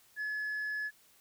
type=tone; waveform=sine; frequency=1707 Hz; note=G#6; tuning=47 cents sharp; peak=-31 dBFS; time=0.16-0.91 s; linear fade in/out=50 ms; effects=tanh soft clip ceiling -32 dBFS + white hiss -64 dBFS RMS until 1.2 s